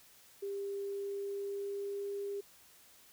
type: tone with pitch glide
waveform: sine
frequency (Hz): 398.3 to 401.5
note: G4 to G4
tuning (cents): +28 to +41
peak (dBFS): -36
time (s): 0.42-2.41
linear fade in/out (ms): 10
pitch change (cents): +13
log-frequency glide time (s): 0.84-2.15
effects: white hiss -61 dBFS RMS until 3.12 s